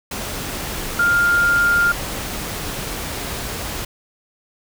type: tone in noise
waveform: sine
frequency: 1404 Hz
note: F6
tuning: 9 cents sharp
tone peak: -13 dBFS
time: 0.99-1.92 s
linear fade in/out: 5 ms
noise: pink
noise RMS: -27 dBFS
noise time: 0.11-3.85 s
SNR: +11 dB
effects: none